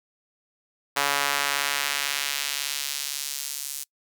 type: tone with high-pass filter sweep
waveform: sawtooth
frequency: 141.9 Hz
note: C#3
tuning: 41 cents sharp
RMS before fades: -28 dBFS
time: 0.96-3.84 s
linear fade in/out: 10 ms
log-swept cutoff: 960 to 7600 Hz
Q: 0.82
effects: noise-tail reverb RT60 0.1 s tail -24 dB re dry